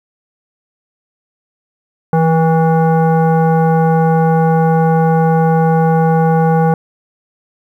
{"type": "tone with frequency modulation", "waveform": "sine", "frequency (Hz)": 164.2, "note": "E3", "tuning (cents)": -6, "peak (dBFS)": -8, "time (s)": [2.13, 6.74], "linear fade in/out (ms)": 2, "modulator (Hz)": 647, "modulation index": 0.99, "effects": ["8-bit"]}